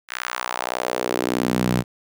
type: tone with high-pass filter sweep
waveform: sawtooth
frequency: 61.7 Hz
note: B1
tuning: 1 cent flat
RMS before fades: -24 dBFS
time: 0.08-1.84 s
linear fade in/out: 50 ms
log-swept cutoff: 1700 to 140 Hz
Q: 1.8
effects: none